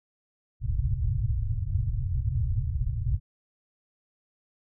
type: low-pass noise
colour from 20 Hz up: white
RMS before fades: -27 dBFS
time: 0.6-3.2 s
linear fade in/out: 50 ms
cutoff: 130 Hz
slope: 96 dB/octave
effects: none